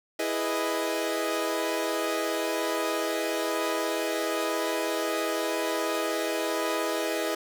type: chord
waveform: sawtooth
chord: E major seventh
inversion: none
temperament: equal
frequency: 329.6 / 415.3 / 493.9 / 622.3 Hz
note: E4 / G#4 / B4 / D#5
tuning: 0 / 0 / 0 / 0 cents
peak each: -28 / -29 / -30 / -27 dBFS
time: 0.19-7.35 s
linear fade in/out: 5 ms
effects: none